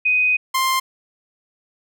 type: tone pair in turn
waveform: sine / sawtooth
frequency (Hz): 2500 / 1051.1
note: D#7 / C6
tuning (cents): +8 / +8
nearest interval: octave + minor third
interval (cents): 1500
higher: first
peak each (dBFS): -14 / -13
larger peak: second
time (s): 0.05-0.37 / 0.54-0.8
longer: first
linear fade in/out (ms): 10
effects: none